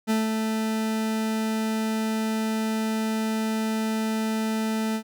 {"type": "tone with ADSR envelope", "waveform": "40% pulse", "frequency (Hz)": 220, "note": "A3", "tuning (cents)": 0, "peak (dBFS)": -19, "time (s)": [0.07, 5.03], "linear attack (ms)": 33, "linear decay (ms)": 170, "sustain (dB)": -4, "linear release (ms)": 78, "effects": []}